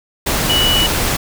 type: tone in noise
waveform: sine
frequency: 2946 Hz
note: F#7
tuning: 8 cents flat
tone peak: -13 dBFS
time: 0.49-0.87 s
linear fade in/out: 10 ms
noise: pink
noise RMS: -17 dBFS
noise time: 0.26-1.17 s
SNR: +1 dB
effects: none